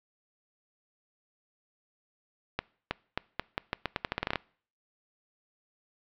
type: accelerating click train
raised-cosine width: 0.3 ms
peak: -12 dBFS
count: 16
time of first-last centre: 2.59-4.357 s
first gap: 320 ms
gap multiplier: 0.83
effects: noise-tail reverb RT60 0.5 s tail -24 dB re dry + low-pass 4000 Hz 12 dB/octave